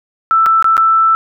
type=tone with dropouts; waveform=sine; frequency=1325 Hz; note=E6; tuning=9 cents sharp; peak=-7 dBFS; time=0.31-1.15 s; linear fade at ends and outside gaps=0 ms; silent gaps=0.46-0.464 / 0.625-0.644 / 0.768-0.778 s; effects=none